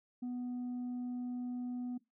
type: tone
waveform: sine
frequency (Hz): 246.9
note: B3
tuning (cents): 0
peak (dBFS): -34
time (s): 0.22-1.98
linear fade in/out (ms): 10
effects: noise-tail reverb RT60 0.2 s tail -20 dB re dry + tanh soft clip ceiling -36 dBFS